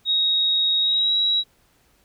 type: tone with pitch glide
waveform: sine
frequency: 3773 to 3872 Hz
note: A#7 to B7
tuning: +20 to -35 cents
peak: -17 dBFS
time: 0.05-1.44 s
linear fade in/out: 50 ms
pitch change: +45 cents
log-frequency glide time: 0.8-1.14 s
effects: pink hiss -61 dBFS RMS until 2.04 s